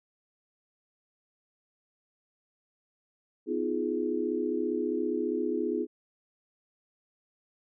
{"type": "chord", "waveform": "sine", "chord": "F half-diminished seventh", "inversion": "second", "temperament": "just", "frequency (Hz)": [251.4, 314.3, 349.2, 419.1], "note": ["Cb4", "Eb4", "F4", "Ab4"], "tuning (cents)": [31, 18, 0, 16], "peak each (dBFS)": [-34, -33, -32, -32], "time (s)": [3.46, 5.87], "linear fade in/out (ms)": 50, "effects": []}